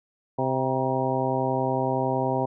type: harmonic tone with a mistuned harmonic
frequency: 130.81 Hz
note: C3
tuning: in tune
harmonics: 1 / 2 / 3 / 4 / 5 / 6 / 7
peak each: -30 / -30 / -30 / -30 / -30 / -30 / -30 dBFS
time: 0.38-2.46 s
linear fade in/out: 10 ms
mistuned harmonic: 7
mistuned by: +55 cents
effects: none